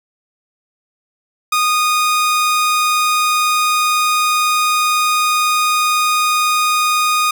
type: tone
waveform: sawtooth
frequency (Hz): 1234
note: D#6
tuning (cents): -15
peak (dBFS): -9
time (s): 1.52-7.31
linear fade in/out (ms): 5
effects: none